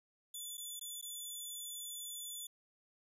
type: tone with dropouts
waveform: 10% pulse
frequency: 3476 Hz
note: A7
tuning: 22 cents flat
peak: -35 dBFS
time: 0.34-2.47 s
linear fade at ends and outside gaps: 5 ms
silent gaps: 0.572-0.578 / 0.796-0.811 / 1.014-1.025 s
effects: resampled to 32000 Hz